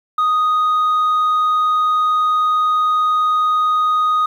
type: tone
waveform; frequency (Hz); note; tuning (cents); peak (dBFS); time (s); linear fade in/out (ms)
sine; 1244.5; D#6; 0; -10; 0.18-4.26; 5
effects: tanh soft clip ceiling -12 dBFS + 8-bit